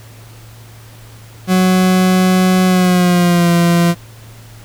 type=tone with pitch glide; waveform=40% pulse; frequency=185 to 171.62 Hz; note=F#3 to F3; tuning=0 to -30 cents; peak=-8 dBFS; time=1.47-3.95 s; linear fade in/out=50 ms; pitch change=-130 cents; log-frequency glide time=2.66-3.5 s; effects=added 112 Hz sine -36 dBFS peak until 4.64 s + pink hiss -42 dBFS RMS until 4.64 s